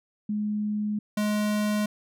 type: tone pair in turn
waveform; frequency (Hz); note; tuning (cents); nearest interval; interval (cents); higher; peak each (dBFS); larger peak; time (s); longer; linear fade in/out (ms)
sine / square; 210 / 210; G#3 / G#3; +19 / +19; unison; 0; neither; -25 / -24; second; 0.29-0.99 / 1.17-1.86; first; 5
effects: none